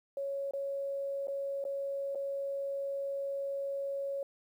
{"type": "tone with dropouts", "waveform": "sine", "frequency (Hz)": 554.4, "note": "C#5", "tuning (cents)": 0, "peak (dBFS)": -33, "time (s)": [0.17, 4.23], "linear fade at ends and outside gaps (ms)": 2, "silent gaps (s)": [[0.51, 0.535], [1.272, 1.282], [1.641, 1.651], [2.149, 2.155]], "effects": ["11-bit"]}